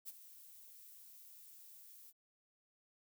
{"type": "noise with ADSR envelope", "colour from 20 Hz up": "violet", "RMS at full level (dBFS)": -45, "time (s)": [0.05, 2.13], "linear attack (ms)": 35, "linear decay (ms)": 27, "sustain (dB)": -13, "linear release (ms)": 42, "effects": []}